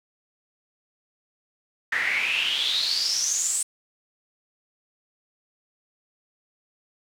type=noise with band-pass filter sweep; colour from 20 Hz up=pink; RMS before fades=-25 dBFS; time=1.92-3.63 s; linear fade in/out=5 ms; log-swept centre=1800 to 8400 Hz; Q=9.5; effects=none